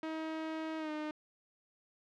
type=tone with pitch glide; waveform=sawtooth; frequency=317.8 to 304.9 Hz; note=D#4 to D#4; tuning=+37 to -35 cents; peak=-33 dBFS; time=0.03-1.11 s; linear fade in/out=2 ms; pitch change=-72 cents; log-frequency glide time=0.78-0.91 s; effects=low-pass 3000 Hz 12 dB/octave